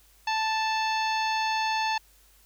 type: harmonic tone with a mistuned harmonic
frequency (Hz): 880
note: A5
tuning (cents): 0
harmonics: 1 / 2 / 3 / 4 / 5 / 6 / 7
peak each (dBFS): -26 / -33 / -33 / -38 / -36 / -43 / -45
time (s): 0.27-1.98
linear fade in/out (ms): 5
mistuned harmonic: 7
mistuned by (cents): +70
effects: added 50 Hz sine -60 dBFS peak until 2.45 s + white hiss -60 dBFS RMS until 2.45 s